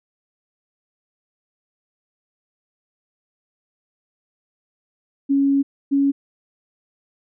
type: tone pair in turn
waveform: sine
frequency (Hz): 277.2 / 278.4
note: C#4 / C#4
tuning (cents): 0 / +8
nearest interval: unison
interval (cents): 8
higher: second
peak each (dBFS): -14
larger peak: neither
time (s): 5.29-5.63 / 5.91-6.12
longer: first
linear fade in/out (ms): 20
effects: none